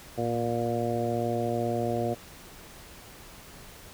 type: harmonic tone with a mistuned harmonic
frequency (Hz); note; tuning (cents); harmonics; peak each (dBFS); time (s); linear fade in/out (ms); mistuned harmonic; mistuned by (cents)
118; A#2; +22; 1 / 2 / 3 / 4 / 5 / 6; -33 / -33 / -33 / -33 / -33 / -33; 0.17-2.15; 20; 1; -43
effects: pink hiss -48 dBFS RMS until 3.93 s

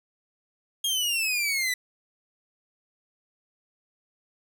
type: exponential sweep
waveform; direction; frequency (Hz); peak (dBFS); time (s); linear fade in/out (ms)
sawtooth; down; 3275 to 1968; -21; 0.84-1.74; 5
effects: none

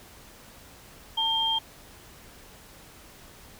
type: tone pair together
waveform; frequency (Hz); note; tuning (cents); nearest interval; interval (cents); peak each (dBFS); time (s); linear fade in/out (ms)
sine; 897 / 3191; A5 / G7; +33 / +30; octave + minor seventh; 2197; -29 / -24; 1.17-1.59; 10
effects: pink hiss -50 dBFS RMS until 3.59 s

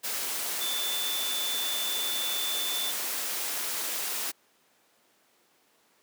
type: tone in noise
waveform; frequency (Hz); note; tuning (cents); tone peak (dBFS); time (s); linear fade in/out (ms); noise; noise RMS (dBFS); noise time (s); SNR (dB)
sine; 3520; A7; 0; -31; 0.6-2.92; 20; white; -32; 0.03-4.32; -2
effects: pink hiss -65 dBFS RMS until 6.02 s + high-pass 300 Hz 12 dB/octave

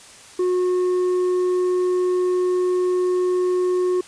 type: tone with tanh clipping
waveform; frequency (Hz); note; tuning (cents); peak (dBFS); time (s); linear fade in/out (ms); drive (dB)
triangle; 363.4; F#4; -31; -18; 0.39-4.01; 5; 9
effects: white hiss -44 dBFS RMS until 4.07 s + resampled to 22050 Hz

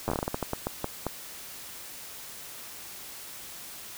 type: slowing click train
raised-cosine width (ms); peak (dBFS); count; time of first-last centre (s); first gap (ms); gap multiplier
1; -14; 15; 0.08-1.067; 9; 1.28
effects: white hiss -43 dBFS RMS until 3.97 s

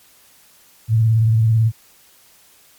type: tone with vibrato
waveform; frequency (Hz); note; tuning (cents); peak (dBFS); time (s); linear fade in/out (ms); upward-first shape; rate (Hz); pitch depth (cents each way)
sine; 112; A2; +31; -11; 0.88-1.72; 50; sine; 18; 52
effects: white hiss -51 dBFS RMS until 2.78 s + MP3 96 kbps

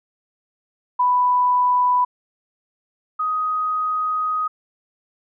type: tone pair in turn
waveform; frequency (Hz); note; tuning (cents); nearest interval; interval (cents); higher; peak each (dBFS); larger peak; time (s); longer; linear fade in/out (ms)
sine; 991 / 1252.5; B5 / D#6; +6 / +11; major third; 405; second; -14 / -19; first; 0.99-2.05 / 3.19-4.48; second; 10
effects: none

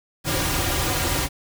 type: noise with comb filter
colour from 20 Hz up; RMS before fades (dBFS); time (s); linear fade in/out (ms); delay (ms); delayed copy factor
pink; -23; 0.24-1.29; 50; 4.6; -0.7
effects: none

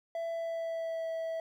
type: tone with pitch glide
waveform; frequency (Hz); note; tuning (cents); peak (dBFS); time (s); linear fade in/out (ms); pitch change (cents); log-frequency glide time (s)
triangle; 666 to 653.4; E5 to E5; +18 to -15; -31; 0.15-1.4; 2; -33; 0.3-1.08
effects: 12-bit

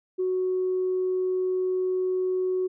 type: tone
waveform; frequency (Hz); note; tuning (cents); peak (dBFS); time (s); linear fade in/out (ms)
sine; 370; F#4; 0; -22; 0.18-2.68; 20
effects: tanh soft clip ceiling -18 dBFS

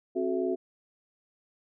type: tone cluster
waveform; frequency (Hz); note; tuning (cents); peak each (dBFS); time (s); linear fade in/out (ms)
sine; 265.7 / 369.1 / 432.2 / 664; C4 / F#4 / A4 / E5; +27 / -4 / -31 / +12; -33 / -28 / -34 / -36; 0.15-0.56; 20
effects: none

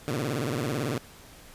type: tone with vibrato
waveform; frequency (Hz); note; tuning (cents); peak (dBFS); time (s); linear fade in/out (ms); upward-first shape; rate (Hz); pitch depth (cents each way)
15% pulse; 131.9; C3; +14; -21; 0.08-0.98; 0; sine; 18; 280
effects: pink hiss -50 dBFS RMS until 1.54 s + resampled to 32000 Hz

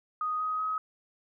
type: tone with pitch steps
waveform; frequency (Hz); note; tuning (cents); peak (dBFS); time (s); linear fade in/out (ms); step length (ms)
sine; 1244.5 / 1256.8 / 1269.2; D#6 / D#6 / D#6; 0 / +17 / +34; -28; 0.21-0.78; 2; 190
effects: none

